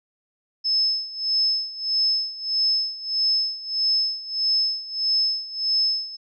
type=tone with tremolo; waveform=sine; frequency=5220 Hz; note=E8; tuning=18 cents flat; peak=-17 dBFS; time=0.64-6.17 s; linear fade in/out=20 ms; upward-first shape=sine; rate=1.6 Hz; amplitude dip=85%; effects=none